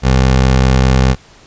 20% pulse tone, 64.9 Hz, C2, 13 cents flat, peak -3 dBFS, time 0.02-1.16 s, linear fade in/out 50 ms, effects pink hiss -43 dBFS RMS until 1.46 s + resampled to 16000 Hz

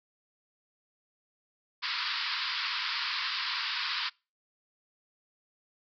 white band-pass noise, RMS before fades -33 dBFS, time 1.82-4.1 s, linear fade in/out 20 ms, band 950 to 5000 Hz, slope 96 dB/octave, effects noise-tail reverb RT60 0.3 s tail -26 dB re dry

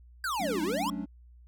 square exponential two-way sweep, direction down then up, 1630 to 293.7 to 1126 Hz, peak -30 dBFS, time 0.24-0.9 s, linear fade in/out 2 ms, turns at 0.62 s
triangle chord, D major seventh, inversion first, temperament equal with one note detuned, 185 / 216.1 / 277.2 / 293.7 Hz, F#3 / A3 / C#4 / D4, 0 / -31 / 0 / 0 cents, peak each -36 dBFS, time 0.39-1.06 s, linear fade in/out 20 ms
effects added 60 Hz sine -51 dBFS peak until 1.47 s

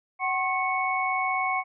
sine tone cluster, 753 / 1079 / 2216 Hz, F#5 / C#6 / C#7, +30 / -47 / -1 cents, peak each -28 dBFS, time 0.19-1.64 s, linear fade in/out 50 ms, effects none

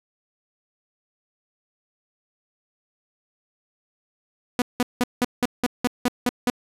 sawtooth tone bursts, 246.2 Hz, B3, 5 cents flat, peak -14 dBFS, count 10, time 4.59-6.5 s, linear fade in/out 0 ms, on 29 ms, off 180 ms, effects resampled to 32000 Hz

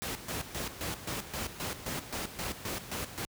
pink noise with tremolo, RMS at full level -35 dBFS, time 0.02-3.25 s, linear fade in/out 0 ms, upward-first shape square, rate 3.8 Hz, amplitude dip 70%, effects high-pass 60 Hz 12 dB/octave

